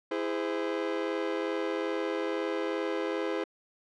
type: chord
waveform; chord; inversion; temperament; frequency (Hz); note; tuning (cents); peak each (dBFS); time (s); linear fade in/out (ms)
40% pulse; E augmented; none; just; 329.6 / 412 / 515; E4 / G#4 / B#4; 0 / -14 / -28; -33; 0.11-3.44; 5
effects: low-pass 3000 Hz 12 dB/octave